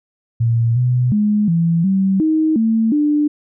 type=tone with pitch steps; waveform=sine; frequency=116 / 124.5 / 209.4 / 167.3 / 192.4 / 314.5 / 223.8 / 296.7 Hz; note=A#2 / B2 / G#3 / E3 / G3 / D#4 / A3 / D4; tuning=-8 / +14 / +15 / +26 / -32 / +19 / +30 / +18 cents; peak=-12 dBFS; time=0.4-3.28 s; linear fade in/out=10 ms; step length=360 ms; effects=none